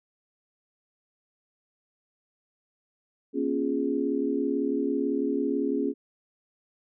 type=chord; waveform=sine; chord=Bb minor seventh; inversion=none; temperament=equal with one note detuned; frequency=239.2 / 277.2 / 349.2 / 415.3 Hz; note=Bb3 / Db4 / F4 / Ab4; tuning=+45 / 0 / 0 / 0 cents; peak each=-32 / -27 / -32 / -30 dBFS; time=3.33-5.94 s; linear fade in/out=50 ms; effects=none